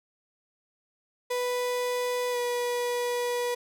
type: tone with pitch glide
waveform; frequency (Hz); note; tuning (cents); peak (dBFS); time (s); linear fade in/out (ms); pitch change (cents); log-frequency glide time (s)
35% pulse; 493.9 to 486; B4 to B4; 0 to -28; -25; 1.3-3.55; 10; -28; 2.31-2.37
effects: none